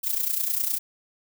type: noise with amplitude modulation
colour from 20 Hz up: violet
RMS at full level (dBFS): -23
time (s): 0.03-0.79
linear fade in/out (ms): 20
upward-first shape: sine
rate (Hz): 29.8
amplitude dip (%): 70
effects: none